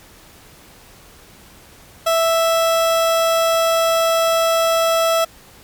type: tone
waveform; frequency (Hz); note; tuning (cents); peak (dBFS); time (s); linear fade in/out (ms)
30% pulse; 659.3; E5; 0; -11; 2.06-5.25; 10
effects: pink hiss -45 dBFS RMS until 5.63 s + MP3 96 kbps